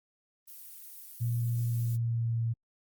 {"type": "noise", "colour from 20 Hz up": "violet", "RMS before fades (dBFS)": -47, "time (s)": [0.47, 1.97], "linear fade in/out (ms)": 20}
{"type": "tone with pitch glide", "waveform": "sine", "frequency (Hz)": [118.2, 115.17], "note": ["A#2", "A#2"], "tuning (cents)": [24, -20], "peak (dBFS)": -27, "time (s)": [1.2, 2.54], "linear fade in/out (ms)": 20, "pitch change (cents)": -44, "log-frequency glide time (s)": [1.6, 2.42]}
{"effects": ["Opus 24 kbps"]}